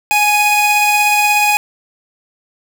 45% pulse tone pair together, 835.2 / 2489 Hz, G#5 / D#7, +10 / 0 cents, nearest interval octave + perfect fifth, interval 1890 cents, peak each -13 / -13 dBFS, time 0.11-1.57 s, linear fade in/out 0 ms, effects none

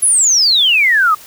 sine exponential sweep, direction down, 11175 to 1193 Hz, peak -8 dBFS, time 0.02-1.15 s, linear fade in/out 10 ms, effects white hiss -38 dBFS RMS until 1.26 s

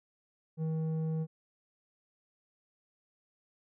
square tone with low-pass filter, 159.3 Hz, D#3, 41 cents sharp, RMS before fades -33 dBFS, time 0.57-1.27 s, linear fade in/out 50 ms, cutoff 390 Hz, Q 1, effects none

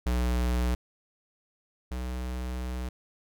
square tone pair in turn, 61 / 62.5 Hz, B1 / B1, -21 / +21 cents, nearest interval unison, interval 42 cents, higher second, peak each -25 / -32 dBFS, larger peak first, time 0.06-0.75 / 1.91-2.89 s, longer second, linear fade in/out 5 ms, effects none

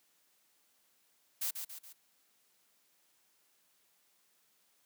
blue noise with echo, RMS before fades -35 dBFS, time 1.41-1.51 s, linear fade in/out 10 ms, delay 140 ms, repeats 3, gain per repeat -6 dB, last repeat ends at 1.93 s, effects white hiss -72 dBFS RMS until 4.85 s + high-pass 150 Hz 12 dB/octave

